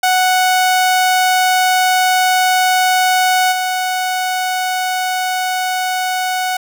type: tone with level steps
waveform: sawtooth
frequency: 740 Hz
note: F#5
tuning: in tune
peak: -7 / -12 dBFS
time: 0.03-6.57 s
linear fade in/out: 5 ms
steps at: 3.51 s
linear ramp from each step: 20 ms
effects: none